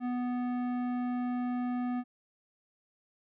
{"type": "tone with tanh clipping", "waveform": "triangle", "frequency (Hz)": 246.9, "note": "B3", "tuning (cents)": 0, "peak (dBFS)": -32, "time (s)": [0, 2.04], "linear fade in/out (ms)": 50, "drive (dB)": 18, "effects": []}